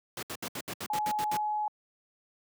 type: noise bursts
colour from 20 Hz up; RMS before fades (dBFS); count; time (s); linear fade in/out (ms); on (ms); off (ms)
pink; -36; 10; 0.17-1.37; 2; 57; 70
type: tone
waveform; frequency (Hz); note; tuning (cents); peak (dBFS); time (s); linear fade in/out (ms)
sine; 846; G#5; +32; -28; 0.9-1.68; 2
effects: high-pass 150 Hz 12 dB/octave